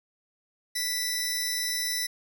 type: tone pair together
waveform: 20% pulse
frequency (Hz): 1975.5 / 5274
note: B6 / E8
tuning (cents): 0 / 0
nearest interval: octave + perfect fourth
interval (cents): 1700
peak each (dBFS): -25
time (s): 0.75-2.07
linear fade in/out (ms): 10
effects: none